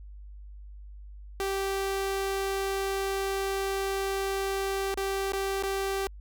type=tone with dropouts; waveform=sawtooth; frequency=390 Hz; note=G4; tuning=9 cents flat; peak=-24 dBFS; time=1.4-6.07 s; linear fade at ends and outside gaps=0 ms; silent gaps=4.942-4.974 / 5.321-5.334 / 5.625-5.635 s; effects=added 50 Hz sine -42 dBFS peak until 6.2 s